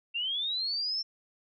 sine linear sweep, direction up, 2700 to 5420 Hz, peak -29 dBFS, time 0.14-1.03 s, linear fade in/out 20 ms, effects none

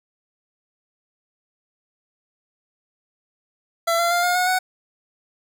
25% pulse tone with pitch steps, 672 / 685.3 / 698.9 / 712.8 / 726.9 / 741.3 Hz, E5 / F5 / F5 / F5 / F#5 / F#5, +33 / -33 / +1 / +35 / -31 / +3 cents, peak -14 dBFS, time 3.87-4.59 s, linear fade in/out 10 ms, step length 120 ms, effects none

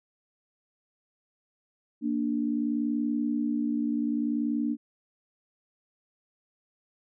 sine tone pair together, 233.1 / 293.7 Hz, A#3 / D4, 0 / 0 cents, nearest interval major third, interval 400 cents, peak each -28 dBFS, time 2.01-4.77 s, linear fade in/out 50 ms, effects none

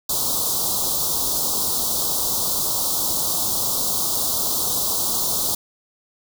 white band-stop noise, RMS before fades -22 dBFS, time 0.09-5.55 s, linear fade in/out 5 ms, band 1200 to 3600 Hz, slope 48 dB/octave, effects none

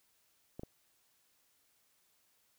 clicks, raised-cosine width 2 ms, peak -30 dBFS, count 2, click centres 0.595 / 0.634 s, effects white hiss -73 dBFS RMS until 2.58 s

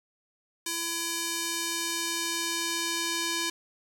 square tone with band-pass filter sweep, 336.1 Hz, E4, 34 cents sharp, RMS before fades -31 dBFS, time 0.66-3.5 s, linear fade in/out 5 ms, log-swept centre 8100 to 5200 Hz, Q 0.75, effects none

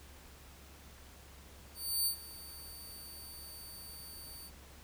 10% pulse tone with ADSR envelope, 4572 Hz, D8, 47 cents flat, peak -22 dBFS, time 1.74-4.51 s, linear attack 320 ms, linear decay 95 ms, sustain -19 dB, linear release 51 ms, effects added 69 Hz sine -56 dBFS peak until 4.83 s + pink hiss -57 dBFS RMS until 4.83 s

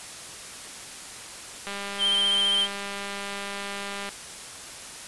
click train, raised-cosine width 0.3 ms, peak -18 dBFS, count 485, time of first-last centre 1.67-4.09 s, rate 200 Hz
triangle tone with vibrato, 3136 Hz, G7, in tune, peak -19 dBFS, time 1.98-2.68 s, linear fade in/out 50 ms, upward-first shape sine, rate 15 Hz, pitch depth 32 cents each way
effects white hiss -40 dBFS RMS until 5.07 s + resampled to 24000 Hz

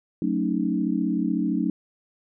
sine chord, D# half-diminished seventh, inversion first, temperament equal with one note detuned, 185 / 221.7 / 277.2 / 311.1 Hz, F#3 / A3 / C#4 / D#4, 0 / +13 / 0 / 0 cents, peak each -27 dBFS, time 0.22-1.7 s, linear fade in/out 2 ms, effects none

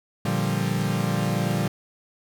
40% pulse chord, G minor seventh, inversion first, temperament equal, 116.54 / 146.83 / 174.61 / 196 Hz, Bb2 / D3 / F3 / G3, 0 / 0 / 0 / 0 cents, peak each -27 dBFS, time 0.25-1.68 s, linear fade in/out 5 ms, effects none

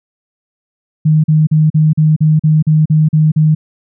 sine tone bursts, 155 Hz, D#3, 6 cents flat, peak -6 dBFS, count 11, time 1.05-3.55 s, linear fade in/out 10 ms, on 190 ms, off 41 ms, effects none

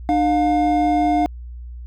triangle tone pair together, 300.9 / 710 Hz, D4 / F5, +42 / +28 cents, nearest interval octave + minor third, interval 1486 cents, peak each -16 / -15 dBFS, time 0.09-1.26 s, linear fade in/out 0 ms, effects added 60 Hz sine -31 dBFS peak until 1.86 s

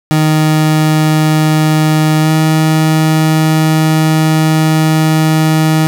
30% pulse tone with pitch glide, 155.3 to 157.38 Hz, D#3 to D#3, -3 to +20 cents, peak -5 dBFS, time 0.11-5.87 s, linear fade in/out 0 ms, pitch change +23 cents, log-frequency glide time 2.21-2.3 s, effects none

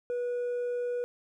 triangle tone with hard clipping, 487.1 Hz, B4, 24 cents flat, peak -28 dBFS, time 0.1-1.04 s, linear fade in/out 0 ms, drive 1 dB, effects none

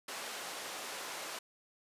pink band-pass noise, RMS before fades -43 dBFS, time 0.08-1.39 s, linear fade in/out 5 ms, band 530 to 11000 Hz, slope 12 dB/octave, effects resampled to 32000 Hz

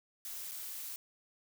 blue noise with dropouts, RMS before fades -43 dBFS, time 0.25-0.96 s, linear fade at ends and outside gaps 1 ms, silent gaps 0.513-0.517 s, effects none

